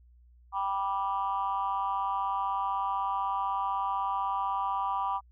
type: chord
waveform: sine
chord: G major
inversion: none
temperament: just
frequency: 784 / 980 / 1176 Hz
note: G5 / B5 / D6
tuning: 0 / -14 / +2 cents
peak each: -32 / -30 / -32 dBFS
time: 0.52-5.21 s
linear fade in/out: 50 ms
effects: tanh soft clip ceiling -20 dBFS + added 60 Hz sine -55 dBFS peak until 5.31 s